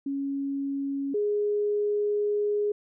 sine tone pair in turn, 277.2 / 414.7 Hz, C#4 / G#4, 0 / -3 cents, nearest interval perfect fifth, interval 697 cents, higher second, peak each -27 / -23 dBFS, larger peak second, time 0.06-1.14 / 1.14-2.72 s, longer second, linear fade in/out 5 ms, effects none

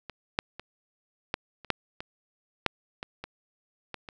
clicks, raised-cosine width 0.3 ms, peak -22 / -8 / -23 / -11 / -30 / -7 / -21 / -6 / -19 / -21 / -20 / -25 dBFS, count 12, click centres 0.097 / 0.389 / 0.596 / 1.341 / 1.647 / 1.703 / 2.005 / 2.663 / 3.029 / 3.24 / 3.943 / 4.088 s, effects none

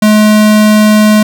square tone, 212.9 Hz, G#3, 43 cents sharp, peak -4 dBFS, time 0.02-1.23 s, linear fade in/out 5 ms, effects none

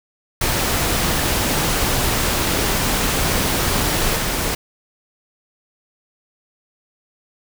pink noise with level steps, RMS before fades -19 / -21 dBFS, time 0.41-4.55 s, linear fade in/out 5 ms, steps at 4.16 s, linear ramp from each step 2 ms, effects none

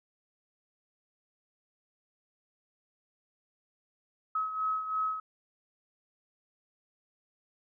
sine beating tone pair, 1280 / 1283 Hz, D#6 / E6, +49 / -47 cents, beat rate 3 Hz, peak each -30 / -37 dBFS, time 4.35-5.2 s, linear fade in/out 5 ms, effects none

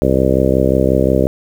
harmonic tone, 65.6 Hz, C2, 5 cents sharp, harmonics 1 / 2 / 3 / 4 / 5 / 6 / 7 / 8 / 9, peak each -19 / -19 / -19 / -19 / -19 / -19 / -19 / -19 / -19 dBFS, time 0.02-1.27 s, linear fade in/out 0 ms, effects 7-bit

